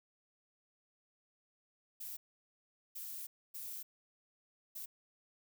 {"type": "noise bursts at uneven times", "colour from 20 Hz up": "violet", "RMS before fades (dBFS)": -45, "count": 4, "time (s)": [[2, 2.17], [2.95, 3.27], [3.54, 3.83], [4.75, 4.86]], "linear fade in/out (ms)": 10, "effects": []}